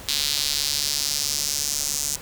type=tone with high-pass filter sweep; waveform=square; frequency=72.3 Hz; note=D2; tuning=27 cents flat; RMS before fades=-25 dBFS; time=0.08-2.16 s; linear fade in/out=5 ms; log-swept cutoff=4000 to 6500 Hz; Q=2.3; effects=pink hiss -40 dBFS RMS until 2.21 s